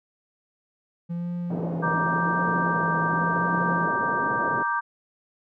triangle tone with vibrato, 170 Hz, F3, 46 cents flat, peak -25 dBFS, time 1.09-3.87 s, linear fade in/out 20 ms, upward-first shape sine, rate 0.91 Hz, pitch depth 49 cents each way
white band-pass noise, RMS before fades -32 dBFS, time 1.5-4.63 s, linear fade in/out 5 ms, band 130 to 640 Hz, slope 24 dB/octave
sine chord, G minor, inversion first, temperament just, 940.8 / 1176 / 1568 Hz, Bb5 / D6 / G6, +16 / +2 / 0 cents, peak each -27 dBFS, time 1.82-4.81 s, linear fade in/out 20 ms
effects none

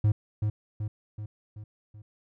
triangle tone with echo, 106 Hz, G#2, 36 cents sharp, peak -17 dBFS, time 0.04-0.12 s, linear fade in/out 5 ms, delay 380 ms, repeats 5, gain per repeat -5 dB, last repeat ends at 2.02 s, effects none

